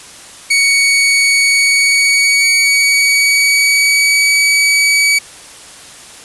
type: tone with pitch glide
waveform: sawtooth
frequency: 2235 to 2275 Hz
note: C#7 to C#7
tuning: +14 to +44 cents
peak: -5 dBFS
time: 0.5-5.19 s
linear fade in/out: 10 ms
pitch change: +30 cents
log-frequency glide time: 1.43-4.36 s
effects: white hiss -35 dBFS RMS until 6.24 s + resampled to 24000 Hz